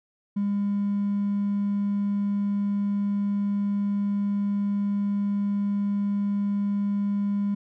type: tone with hard clipping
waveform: triangle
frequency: 202.1 Hz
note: G#3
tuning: 47 cents flat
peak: -23 dBFS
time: 0.36-7.55 s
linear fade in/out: 10 ms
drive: 4 dB
effects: none